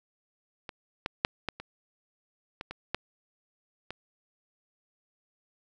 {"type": "clicks", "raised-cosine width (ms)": 0.3, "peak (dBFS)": [-22, -14, -6, -14, -24, -21, -22, -12, -21], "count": 9, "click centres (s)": [0.692, 1.061, 1.249, 1.487, 1.6, 2.611, 2.71, 2.946, 3.906], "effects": []}